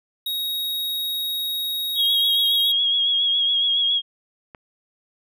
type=tone; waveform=square; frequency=3776 Hz; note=A#7; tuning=22 cents sharp; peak=-24 dBFS; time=0.26-2.72 s; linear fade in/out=5 ms
type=tone with vibrato; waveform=sine; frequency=3300 Hz; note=G#7; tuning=12 cents flat; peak=-17 dBFS; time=1.95-4.02 s; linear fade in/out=50 ms; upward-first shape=sine; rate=7.2 Hz; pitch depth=33 cents each way
type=click; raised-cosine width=0.5 ms; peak=-25 dBFS; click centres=4.548 s
effects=none